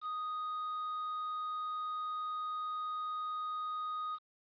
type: tone with quantisation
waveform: triangle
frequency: 1244.5 Hz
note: D#6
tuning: in tune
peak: -34 dBFS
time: 0.01-4.19 s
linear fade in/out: 50 ms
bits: 9
effects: resampled to 11025 Hz